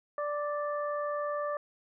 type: harmonic tone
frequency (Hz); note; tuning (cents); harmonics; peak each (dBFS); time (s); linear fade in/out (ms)
587; D5; -1; 1 / 2 / 3; -32 / -35 / -44; 0.18-1.57; 2
effects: none